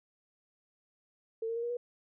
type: tone with pitch steps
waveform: sine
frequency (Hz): 450 / 458.4 / 466.9 / 475.7 / 484.5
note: A4 / A#4 / A#4 / A#4 / B4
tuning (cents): +39 / -29 / +3 / +35 / -33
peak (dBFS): -32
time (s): 1.42-1.77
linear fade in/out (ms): 5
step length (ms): 70
effects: none